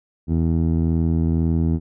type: tone with low-pass filter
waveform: 15% pulse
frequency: 82 Hz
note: E2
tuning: 9 cents flat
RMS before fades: -19 dBFS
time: 0.27-1.8 s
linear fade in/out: 50 ms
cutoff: 290 Hz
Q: 0.78
effects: none